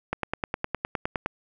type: click train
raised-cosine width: 0.5 ms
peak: -11 dBFS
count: 12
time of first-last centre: 0.13-1.261 s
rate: 9.73 Hz
effects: none